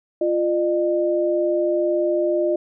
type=tone pair together; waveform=sine; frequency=347.9 / 606 Hz; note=F4 / D#5; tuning=-7 / -46 cents; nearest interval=minor seventh; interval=961 cents; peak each=-20 dBFS; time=0.21-2.56 s; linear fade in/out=5 ms; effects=none